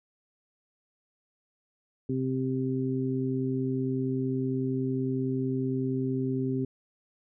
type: harmonic tone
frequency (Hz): 130.81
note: C3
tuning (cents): 0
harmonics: 1 / 2 / 3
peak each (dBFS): -31 / -29 / -33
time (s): 2.09-6.65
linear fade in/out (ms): 5
effects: none